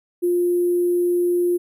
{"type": "tone with sample-and-hold", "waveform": "sine", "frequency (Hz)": 351.8, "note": "F4", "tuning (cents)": 13, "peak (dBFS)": -16, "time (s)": [0.22, 1.58], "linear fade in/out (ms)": 20, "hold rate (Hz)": 11025, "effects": []}